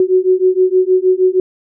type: beating tone pair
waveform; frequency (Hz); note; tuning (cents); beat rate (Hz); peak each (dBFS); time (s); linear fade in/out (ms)
sine; 367.7 / 374.1; F#4 / F#4; -11 / +19; 6.4; -12; 0-1.4; 2
effects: none